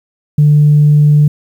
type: tone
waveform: sine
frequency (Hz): 148.4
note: D3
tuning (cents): +18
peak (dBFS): -3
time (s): 0.38-1.28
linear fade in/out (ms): 5
effects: tanh soft clip ceiling 0 dBFS + 7-bit